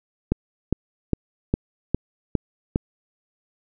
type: click train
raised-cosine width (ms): 3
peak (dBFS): -6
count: 7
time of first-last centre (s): 0.32-2.759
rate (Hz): 2.46
effects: none